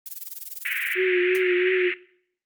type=noise with tremolo; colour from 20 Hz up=violet; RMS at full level=-33 dBFS; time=0.06-0.94 s; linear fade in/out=0 ms; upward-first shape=sine; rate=20 Hz; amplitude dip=90%
type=band-pass noise; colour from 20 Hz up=pink; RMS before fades=-27 dBFS; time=0.65-1.94 s; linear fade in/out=2 ms; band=1700 to 2600 Hz; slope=48 dB/octave
type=tone with vibrato; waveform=sine; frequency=365 Hz; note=F#4; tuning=24 cents flat; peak=-19 dBFS; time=0.95-1.92 s; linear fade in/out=50 ms; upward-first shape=triangle; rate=2.9 Hz; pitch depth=46 cents each way
type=noise with exponential decay; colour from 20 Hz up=white; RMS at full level=-32 dBFS; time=1.35-1.43 s; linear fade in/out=0 ms; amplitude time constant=16 ms
effects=noise-tail reverb RT60 0.6 s tail -19 dB re dry + Opus 48 kbps